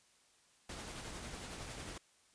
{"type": "noise with tremolo", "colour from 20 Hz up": "pink", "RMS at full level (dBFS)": -45, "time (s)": [0.69, 1.98], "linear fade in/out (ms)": 5, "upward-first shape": "triangle", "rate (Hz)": 11, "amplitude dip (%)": 35, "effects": ["white hiss -69 dBFS RMS until 2.34 s", "resampled to 22050 Hz"]}